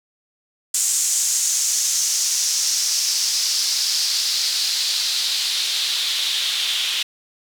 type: noise with band-pass filter sweep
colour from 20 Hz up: white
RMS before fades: -21 dBFS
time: 0.74-7.03 s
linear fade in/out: 5 ms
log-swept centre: 7300 to 3300 Hz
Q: 3.1
effects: none